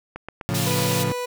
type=click train; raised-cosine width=0.5 ms; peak=-18 dBFS; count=7; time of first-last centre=0.16-0.916 s; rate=7.94 Hz
type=chord; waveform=35% pulse; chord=A augmented; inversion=none; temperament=equal with one note detuned; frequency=111.47 / 138.59 / 174.61 Hz; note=A2 / C#3 / E#3; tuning=+23 / 0 / 0 cents; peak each=-25 dBFS; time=0.49-1.12 s; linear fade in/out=0 ms
type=high-pass noise; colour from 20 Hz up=pink; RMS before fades=-28 dBFS; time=0.54-1.04 s; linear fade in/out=10 ms; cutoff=2500 Hz; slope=24 dB/octave
type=tone; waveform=30% pulse; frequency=492.9 Hz; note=B4; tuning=3 cents flat; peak=-23 dBFS; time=0.66-1.26 s; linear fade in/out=10 ms
effects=none